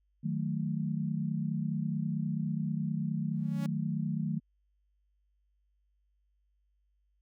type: chord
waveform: sine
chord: D# diminished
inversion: none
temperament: equal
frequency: 155.56 / 185 / 220 Hz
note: D#3 / F#3 / A3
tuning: 0 / 0 / 0 cents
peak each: -33 / -35 / -35 dBFS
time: 0.23-4.4 s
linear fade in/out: 20 ms
type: tone with exponential growth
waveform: sawtooth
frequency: 280 Hz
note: C#4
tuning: 18 cents sharp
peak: -34 dBFS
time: 3.31-3.66 s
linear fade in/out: 2 ms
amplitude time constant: 74 ms
effects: added 50 Hz sine -70 dBFS peak until 7.21 s